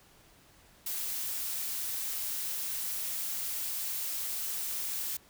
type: noise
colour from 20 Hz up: blue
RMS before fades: -35 dBFS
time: 0.86-5.17 s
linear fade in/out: 5 ms
effects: pink hiss -60 dBFS RMS until 5.29 s